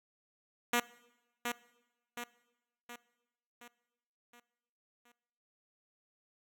5% pulse tone with echo, 240 Hz, B3, 49 cents flat, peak -16 dBFS, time 0.73-0.8 s, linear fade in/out 5 ms, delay 720 ms, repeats 6, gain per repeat -6 dB, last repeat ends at 5.12 s, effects noise-tail reverb RT60 1.0 s tail -21 dB re dry

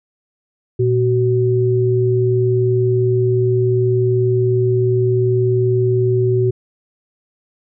sine tone pair together, 118.31 / 375.6 Hz, A#2 / F#4, +26 / +26 cents, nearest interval octave + minor sixth, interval 2000 cents, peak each -15 dBFS, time 0.79-6.51 s, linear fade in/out 10 ms, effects none

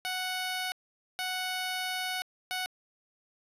10% pulse tone bursts at uneven times, 740 Hz, F#5, in tune, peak -23 dBFS, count 3, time 0.05-0.72 / 1.19-2.22 / 2.51-2.66 s, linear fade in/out 0 ms, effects resampled to 32000 Hz

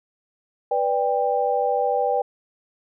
sine chord, G major, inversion first, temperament equal with one note detuned, 493.9 / 587.3 / 793.6 Hz, B4 / D5 / G5, 0 / 0 / +21 cents, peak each -23 / -25 / -22 dBFS, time 0.71-2.22 s, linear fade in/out 5 ms, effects none

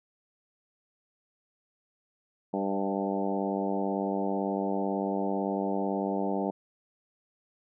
harmonic tone with a mistuned harmonic, 98 Hz, G2, in tune, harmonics 2 / 3 / 4 / 5 / 6 / 7 / 8 / 9, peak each -32 / -34 / -35 / -36 / -37 / -37 / -38 / -39 dBFS, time 2.53-6.51 s, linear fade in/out 10 ms, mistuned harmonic 6, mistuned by +20 cents, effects none

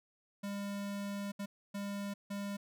square tone bursts at uneven times, 201.1 Hz, G3, 44 cents sharp, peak -38 dBFS, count 4, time 0.43-1.32 / 1.39-1.46 / 1.74-2.14 / 2.3-2.57 s, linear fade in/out 10 ms, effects none

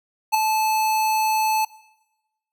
square tone with ADSR envelope, 870 Hz, A5, 20 cents flat, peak -13 dBFS, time 0.32-1.65 s, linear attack 26 ms, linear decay 4 ms, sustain -6 dB, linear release 6 ms, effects noise-tail reverb RT60 1.0 s tail -20 dB re dry

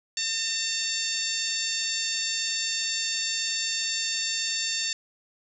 harmonic tone, 903 Hz, A5, 45 cents sharp, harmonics 2 / 3 / 4 / 5 / 6 / 7 / 8, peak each -37 / -35 / -33 / -32 / -35 / -37 / -32 dBFS, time 0.17-4.93 s, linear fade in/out 2 ms, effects none

